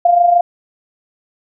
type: tone with amplitude modulation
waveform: sine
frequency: 698.5 Hz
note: F5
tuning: in tune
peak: -5 dBFS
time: 0.05-0.41 s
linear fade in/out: 5 ms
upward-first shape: sine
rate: 26 Hz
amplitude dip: 60%
effects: none